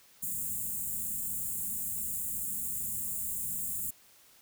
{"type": "band-stop noise", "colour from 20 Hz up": "white", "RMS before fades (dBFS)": -35, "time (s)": [0.22, 3.91], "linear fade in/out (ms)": 10, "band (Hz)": [250, 7000], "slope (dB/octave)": 96, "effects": ["white hiss -60 dBFS RMS until 4.41 s"]}